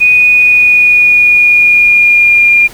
sine tone with pitch glide, 2476 to 2408 Hz, D#7 to D7, -9 to +43 cents, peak -3 dBFS, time 0-2.68 s, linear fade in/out 20 ms, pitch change -48 cents, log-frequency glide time 0.28-2.48 s, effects pink hiss -33 dBFS RMS until 2.73 s

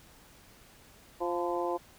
harmonic tone with a mistuned harmonic, 174.61 Hz, F3, in tune, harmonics 2 / 3 / 4 / 5 / 6, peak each -33 / -35 / -36 / -37 / -38 dBFS, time 1.2-1.78 s, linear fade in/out 20 ms, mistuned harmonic 6, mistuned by -44 cents, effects pink hiss -57 dBFS RMS until 1.98 s

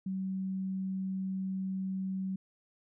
sine tone, 190 Hz, F#3, 46 cents sharp, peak -32 dBFS, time 0.06-2.36 s, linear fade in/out 5 ms, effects none

